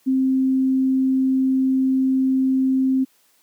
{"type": "tone", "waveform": "sine", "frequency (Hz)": 263.1, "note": "C4", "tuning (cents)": 10, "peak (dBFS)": -15, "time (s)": [0.06, 3.05], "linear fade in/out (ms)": 20, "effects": ["white hiss -60 dBFS RMS until 3.42 s", "high-pass 150 Hz 12 dB/octave"]}